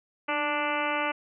harmonic tone with a mistuned harmonic, 293.7 Hz, D4, in tune, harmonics 1 / 2 / 3 / 4 / 5 / 6 / 7 / 8 / 9 / 10, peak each -36 / -33 / -32 / -33 / -34 / -43 / -35 / -36 / -36 / -41 dBFS, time 0.28-1.12 s, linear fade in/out 10 ms, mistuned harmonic 1, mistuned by +46 cents, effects none

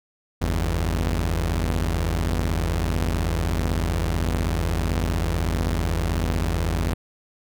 sawtooth tone pair together, 49.14 / 82.41 Hz, G1 / E2, +5 / 0 cents, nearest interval major sixth, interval 895 cents, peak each -20 dBFS, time 0.41-6.94 s, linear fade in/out 10 ms, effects none

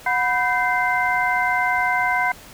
sine tone cluster, 731 / 989 / 1540 / 2079 Hz, F#5 / B5 / G6 / C7, -21 / +2 / -31 / -12 cents, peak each -23 dBFS, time 0.06-2.32 s, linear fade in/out 5 ms, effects pink hiss -43 dBFS RMS until 2.53 s

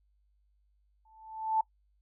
sine tone with exponential growth, 880 Hz, A5, in tune, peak -22 dBFS, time 1.05-1.61 s, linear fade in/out 5 ms, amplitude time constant 120 ms, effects noise-tail reverb RT60 0.1 s tail -22 dB re dry + added 50 Hz sine -67 dBFS peak until 2.01 s

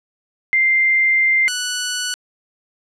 sine / 10% pulse tone pair in turn, 2093 / 1480 Hz, C7 / F#6, 0 / 0 cents, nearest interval tritone, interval 600 cents, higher first, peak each -12 dBFS, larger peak neither, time 0.53-1.48 / 1.48-2.14 s, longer first, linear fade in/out 0 ms, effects low-pass 10000 Hz 12 dB/octave

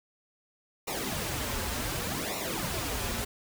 pink noise with flanger, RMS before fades -33 dBFS, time 0.87-3.25 s, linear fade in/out 10 ms, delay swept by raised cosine 0.62 to 6.52 ms, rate 0.67 Hz, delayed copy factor -0.8, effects none

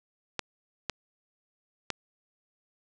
clicks, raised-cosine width 0.2 ms, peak -12 dBFS, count 3, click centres 0.393 / 0.897 / 1.903 s, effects resampled to 22050 Hz + 7-bit

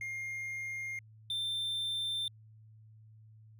triangle tone pair in turn, 2123 / 3570 Hz, C7 / A7, +25 / +24 cents, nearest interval major sixth, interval 899 cents, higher second, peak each -35 / -31 dBFS, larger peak second, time 0.01-0.99 / 1.3-2.28 s, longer neither, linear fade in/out 2 ms, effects added 109 Hz sine -54 dBFS peak until 3.59 s

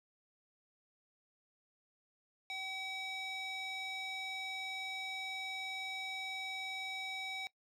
square tone with band-pass filter, 763 Hz, G5, 47 cents flat, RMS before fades -42 dBFS, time 2.5-7.47 s, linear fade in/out 0 ms, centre 3000 Hz, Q 2.8, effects noise-tail reverb RT60 0.1 s tail -20 dB re dry

